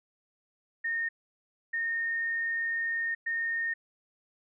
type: tone bursts at uneven times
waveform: sine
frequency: 1837 Hz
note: A#6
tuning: 26 cents flat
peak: -28 dBFS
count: 3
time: 0.84-1.09 / 1.73-3.15 / 3.26-3.74 s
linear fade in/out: 10 ms
effects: none